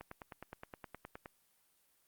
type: click train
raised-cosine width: 0.5 ms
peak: -30 dBFS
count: 13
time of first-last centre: 0.01-1.259 s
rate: 9.61 Hz
effects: white hiss -73 dBFS RMS until 2.07 s + Opus 32 kbps